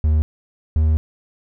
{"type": "tone pair in turn", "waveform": "triangle", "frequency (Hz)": [77.1, 78.18], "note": ["D#2", "D#2"], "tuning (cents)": [-15, 9], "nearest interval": "unison", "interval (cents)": 24, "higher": "second", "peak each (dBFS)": -11, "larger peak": "neither", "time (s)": [[0.04, 0.22], [0.76, 0.97]], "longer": "second", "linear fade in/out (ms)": 0, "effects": []}